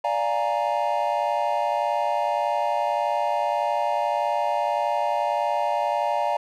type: chord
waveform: triangle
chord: Bb dominant seventh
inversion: first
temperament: equal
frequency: 587.3 / 698.5 / 830.6 / 932.3 Hz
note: D5 / F5 / Ab5 / Bb5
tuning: 0 / 0 / 0 / 0 cents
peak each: -25 dBFS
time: 0.04-6.37 s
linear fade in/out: 5 ms
effects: none